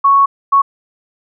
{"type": "tone bursts at uneven times", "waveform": "sine", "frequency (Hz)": 1108.7, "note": "C#6", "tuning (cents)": 0, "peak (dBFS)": -6, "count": 2, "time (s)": [[0.04, 0.26], [0.52, 0.62]], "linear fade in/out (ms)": 10, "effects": []}